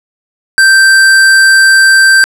square tone, 1565 Hz, G6, 3 cents flat, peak -3 dBFS, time 0.58-2.24 s, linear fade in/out 0 ms, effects low-pass 11000 Hz 12 dB/octave

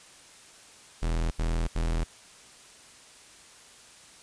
45% pulse tone bursts, 41.2 Hz, E1, in tune, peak -25 dBFS, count 3, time 1.02-2.042 s, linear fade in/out 10 ms, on 290 ms, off 76 ms, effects white hiss -52 dBFS RMS until 4.22 s + resampled to 22050 Hz

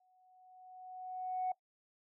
sine tone with exponential growth, 740 Hz, F#5, in tune, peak -30 dBFS, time 0-1.52 s, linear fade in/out 5 ms, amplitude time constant 330 ms, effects noise-tail reverb RT60 0.1 s tail -19 dB re dry + tanh soft clip ceiling -28 dBFS

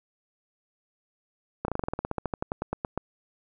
slowing click train, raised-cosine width 1 ms, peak -14 dBFS, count 20, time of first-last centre 1.65-2.976 s, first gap 32 ms, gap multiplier 1.08, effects none

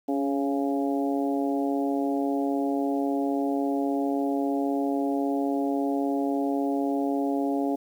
harmonic tone with a mistuned harmonic, 138.59 Hz, C#3, in tune, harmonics 2 / 3 / 4 / 5 / 6, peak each -25 / -32 / -34 / -32 / -37 dBFS, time 0.08-7.76 s, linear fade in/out 10 ms, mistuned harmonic 2, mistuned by +23 cents, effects 9-bit

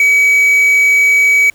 triangle tone with quantisation, 2273 Hz, C#7, 43 cents sharp, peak -5 dBFS, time 0-1.5 s, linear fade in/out 2 ms, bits 5, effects pink hiss -49 dBFS RMS until 1.54 s

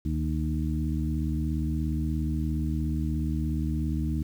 harmonic tone with a mistuned harmonic, 77 Hz, D#2, 17 cents flat, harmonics 1 / 2 / 3 / 4, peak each -28 / -31 / -33 / -34 dBFS, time 0.05-4.23 s, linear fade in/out 5 ms, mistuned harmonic 1, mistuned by -77 cents, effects 9-bit

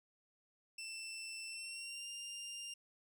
20% pulse tone with pitch glide, 2673 to 2798 Hz, E7 to F7, +23 to +3 cents, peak -39 dBFS, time 0.78-2.74 s, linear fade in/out 5 ms, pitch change +80 cents, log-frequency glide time 1.47-2.07 s, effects none

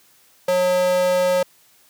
square tone with high-pass filter, 181.2 Hz, F#3, 36 cents flat, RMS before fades -18 dBFS, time 0.48-1.43 s, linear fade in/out 5 ms, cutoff 480 Hz, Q 4.1, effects white hiss -55 dBFS RMS until 1.89 s + high-pass 80 Hz 12 dB/octave

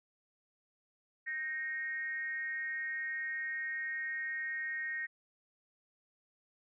sine tone with frequency modulation, 1864.7 Hz, A#6, in tune, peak -35 dBFS, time 1.26-5.07 s, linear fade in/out 20 ms, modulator 291 Hz, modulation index 0.48, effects none

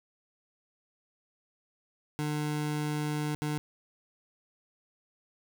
25% pulse tone bursts at uneven times, 150 Hz, D3, 37 cents sharp, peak -26 dBFS, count 2, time 2.19-3.35 / 3.42-3.58 s, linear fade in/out 0 ms, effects none

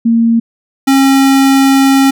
sine / square tone pair in turn, 230.1 / 271 Hz, A#3 / C#4, -22 / -39 cents, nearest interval minor third, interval 283 cents, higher second, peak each -6 dBFS, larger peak neither, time 0.05-0.4 / 0.87-2.11 s, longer second, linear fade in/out 10 ms, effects none

